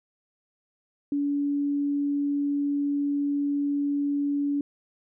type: tone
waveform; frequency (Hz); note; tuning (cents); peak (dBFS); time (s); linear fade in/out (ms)
sine; 285.7; D4; -48; -23; 1.12-4.61; 2
effects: none